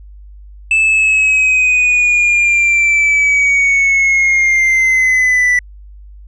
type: linear sweep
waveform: triangle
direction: down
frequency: 2635 to 1967 Hz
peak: -7 dBFS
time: 0.71-5.59 s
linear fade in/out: 2 ms
effects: added 50 Hz sine -33 dBFS peak until 6.27 s + resampled to 22050 Hz